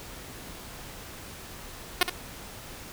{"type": "tone with echo", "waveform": "5% pulse", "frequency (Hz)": 359.7, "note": "F#4", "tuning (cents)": -49, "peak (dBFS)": -7, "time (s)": [2.01, 2.03], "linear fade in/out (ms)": 2, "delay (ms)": 67, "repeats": 1, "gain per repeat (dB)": -9, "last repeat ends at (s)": 2.097, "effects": ["pink hiss -43 dBFS RMS until 2.92 s"]}